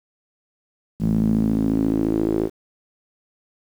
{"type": "tone with band-pass filter sweep", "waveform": "sawtooth", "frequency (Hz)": 54.3, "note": "A1", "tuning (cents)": -22, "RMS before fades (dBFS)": -20, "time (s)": [0.99, 2.5], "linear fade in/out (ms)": 50, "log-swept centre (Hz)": [190, 370], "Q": 4.9, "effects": ["8-bit"]}